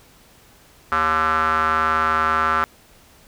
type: tone with band-pass filter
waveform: square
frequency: 79.1 Hz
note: D#2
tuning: 29 cents sharp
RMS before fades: -19 dBFS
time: 0.92-2.64 s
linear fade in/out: 0 ms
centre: 1300 Hz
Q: 6.4
effects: pink hiss -51 dBFS RMS until 3.27 s